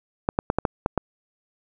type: clicks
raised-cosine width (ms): 1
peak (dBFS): -6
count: 7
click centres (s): 0.289 / 0.389 / 0.501 / 0.586 / 0.652 / 0.861 / 0.977
effects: none